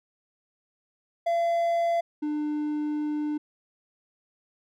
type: tone pair in turn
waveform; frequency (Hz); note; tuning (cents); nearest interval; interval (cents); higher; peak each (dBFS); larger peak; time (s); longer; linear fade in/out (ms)
triangle; 680 / 299.5; F5 / D4; -46 / +34; octave + major second; 1420; first; -20 / -24; first; 1.26-2.01 / 2.22-3.38; second; 10
effects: none